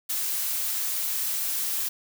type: noise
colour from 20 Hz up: blue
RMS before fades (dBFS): -28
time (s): 0.09-1.89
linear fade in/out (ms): 10
effects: none